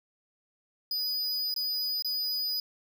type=tone with dropouts; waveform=square; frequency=4952 Hz; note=D#8; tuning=9 cents flat; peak=-29 dBFS; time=0.91-2.6 s; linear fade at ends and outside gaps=2 ms; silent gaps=1.541-1.562 / 2.023-2.046 s; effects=none